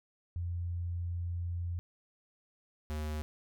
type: tone pair in turn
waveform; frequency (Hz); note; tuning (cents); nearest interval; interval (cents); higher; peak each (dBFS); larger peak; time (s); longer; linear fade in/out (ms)
sine / square; 86.8 / 76.28; F2 / D#2; -10 / -34; major second; 224; first; -33 / -35; first; 0.36-1.79 / 2.9-3.22; first; 0
effects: none